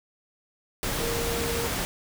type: tone in noise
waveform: sine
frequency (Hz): 466.2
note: A#4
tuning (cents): 0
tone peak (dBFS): -30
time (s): 1-1.67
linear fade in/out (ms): 0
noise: pink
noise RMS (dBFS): -29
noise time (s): 0.83-1.85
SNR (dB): -4
effects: none